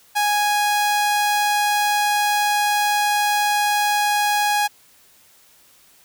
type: tone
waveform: sawtooth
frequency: 829 Hz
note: G#5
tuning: 3 cents flat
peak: -13 dBFS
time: 0.15-4.68 s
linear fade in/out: 20 ms
effects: white hiss -53 dBFS RMS until 6.04 s